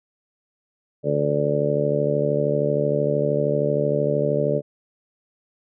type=harmonic tone; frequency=73 Hz; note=D2; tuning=10 cents flat; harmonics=2 / 3 / 4 / 5 / 6 / 7 / 8; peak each=-25 / -30 / -30 / -31 / -24 / -29 / -23 dBFS; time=1.03-4.62 s; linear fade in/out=50 ms; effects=none